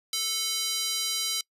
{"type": "tone with high-pass filter", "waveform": "square", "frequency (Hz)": 440, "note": "A4", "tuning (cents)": 0, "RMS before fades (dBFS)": -29, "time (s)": [0.13, 1.41], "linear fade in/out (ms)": 2, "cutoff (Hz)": 4000, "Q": 1.7, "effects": ["noise-tail reverb RT60 0.1 s tail -25 dB re dry", "resampled to 32000 Hz"]}